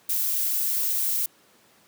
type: noise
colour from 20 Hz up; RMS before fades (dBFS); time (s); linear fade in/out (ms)
violet; -25; 0.09-1.26; 5
effects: pink hiss -58 dBFS RMS until 1.87 s + high-pass 200 Hz 12 dB/octave